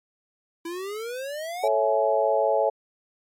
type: exponential sweep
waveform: square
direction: up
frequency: 329.6 to 780 Hz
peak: -31 dBFS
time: 0.65-1.68 s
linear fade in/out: 5 ms
type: chord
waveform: sine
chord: A major seventh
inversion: none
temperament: equal with one note detuned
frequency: 440 / 554.4 / 659.3 / 842.7 Hz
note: A4 / C#5 / E5 / G#5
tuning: 0 / 0 / 0 / +25 cents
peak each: -26 / -23 / -24 / -26 dBFS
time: 1.63-2.7 s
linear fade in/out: 10 ms
effects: MP3 64 kbps